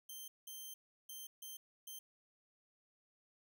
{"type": "tone bursts at uneven times", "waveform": "5% pulse", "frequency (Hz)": 3136, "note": "G7", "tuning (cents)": 0, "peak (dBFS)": -39, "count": 5, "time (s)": [[0.09, 0.28], [0.47, 0.74], [1.09, 1.27], [1.42, 1.57], [1.87, 1.99]], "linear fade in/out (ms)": 5, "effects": []}